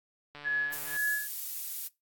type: click train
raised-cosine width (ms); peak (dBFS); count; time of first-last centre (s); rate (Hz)
0.3; -30; 91; 0.35-0.966; 146
type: tone with tremolo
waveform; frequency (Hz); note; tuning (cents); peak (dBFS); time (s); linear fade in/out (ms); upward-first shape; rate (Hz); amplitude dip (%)
sine; 1695; G#6; +35; -26; 0.44-1.28; 20; sine; 2; 100
type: noise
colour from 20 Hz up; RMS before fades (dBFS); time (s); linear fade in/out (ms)
violet; -36; 0.72-1.88; 10
effects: noise-tail reverb RT60 0.2 s tail -20 dB re dry + AAC 64 kbps